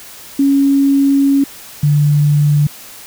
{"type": "tone pair in turn", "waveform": "sine", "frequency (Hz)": [277.2, 146.84], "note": ["C#4", "D3"], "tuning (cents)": [0, 0], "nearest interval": "major seventh", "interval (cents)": 1100, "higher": "first", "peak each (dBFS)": -8, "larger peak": "neither", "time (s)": [[0.39, 1.44], [1.83, 2.67]], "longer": "first", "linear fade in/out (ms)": 5, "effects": ["white hiss -35 dBFS RMS until 3.06 s"]}